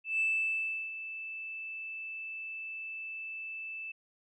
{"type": "tone with ADSR envelope", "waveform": "sine", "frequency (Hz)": 2637, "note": "E7", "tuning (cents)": 0, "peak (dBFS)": -25, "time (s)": [0.04, 3.92], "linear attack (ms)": 160, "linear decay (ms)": 710, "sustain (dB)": -13, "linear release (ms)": 8, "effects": ["tanh soft clip ceiling -22 dBFS"]}